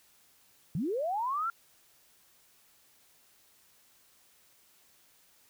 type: linear sweep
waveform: sine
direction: up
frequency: 132.4 to 1397 Hz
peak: -29 dBFS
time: 0.75-1.5 s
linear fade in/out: 2 ms
effects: white hiss -64 dBFS RMS until 5.49 s